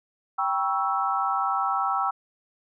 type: chord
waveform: sine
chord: C# half-diminished seventh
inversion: second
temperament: equal with one note detuned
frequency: 784 / 963.5 / 1108.7 / 1318.5 Hz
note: G5 / B5 / C#6 / E6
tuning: 0 / -43 / 0 / 0 cents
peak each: -27 / -31 / -30 / -26 dBFS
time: 0.38-2.11 s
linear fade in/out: 10 ms
effects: none